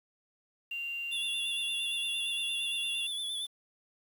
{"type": "tone", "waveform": "sine", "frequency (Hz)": 2776, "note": "F7", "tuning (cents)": -11, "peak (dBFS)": -34, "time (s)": [0.71, 3.07], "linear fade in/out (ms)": 5}
{"type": "tone with vibrato", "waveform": "square", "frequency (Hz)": 3462, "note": "A7", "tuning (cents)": -29, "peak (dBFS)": -34, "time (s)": [1.11, 3.47], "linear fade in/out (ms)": 20, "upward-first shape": "sine", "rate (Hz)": 8.7, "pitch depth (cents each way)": 46}
{"effects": ["9-bit"]}